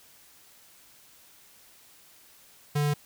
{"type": "tone", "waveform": "square", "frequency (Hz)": 146.6, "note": "D3", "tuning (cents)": -3, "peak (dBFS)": -24, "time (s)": [2.75, 2.94], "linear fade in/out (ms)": 10, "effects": ["white hiss -56 dBFS RMS until 3.05 s"]}